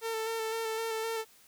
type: tone with vibrato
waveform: sawtooth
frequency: 448.1 Hz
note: A4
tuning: 32 cents sharp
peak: -28 dBFS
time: 0.01-1.25 s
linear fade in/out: 50 ms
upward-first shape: square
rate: 3.9 Hz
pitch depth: 20 cents each way
effects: white hiss -60 dBFS RMS until 1.47 s